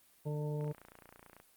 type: harmonic tone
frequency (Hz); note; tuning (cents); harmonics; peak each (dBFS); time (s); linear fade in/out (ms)
149.3; D3; +29; 1 / 2 / 3 / 4 / 6; -35 / -48 / -41 / -47 / -51; 0.25-0.73; 20
type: click train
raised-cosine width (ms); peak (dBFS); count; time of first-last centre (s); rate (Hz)
0.5; -38; 24; 0.61-1.4; 29.1
effects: white hiss -66 dBFS RMS until 1.56 s + Opus 32 kbps